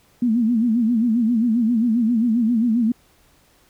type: tone with vibrato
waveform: sine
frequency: 231 Hz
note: A#3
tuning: 16 cents flat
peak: -15 dBFS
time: 0.22-2.92 s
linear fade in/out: 5 ms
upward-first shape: sine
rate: 7.5 Hz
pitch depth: 120 cents each way
effects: pink hiss -57 dBFS RMS until 3.69 s